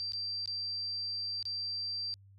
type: tone with dropouts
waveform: sine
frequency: 4699 Hz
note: D8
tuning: in tune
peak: -34 dBFS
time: 0-2.14 s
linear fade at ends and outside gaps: 0 ms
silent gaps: 0.121-0.134 / 0.458-0.476 / 1.427-1.454 s
effects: added 98 Hz sine -55 dBFS peak until 2.38 s + AAC 32 kbps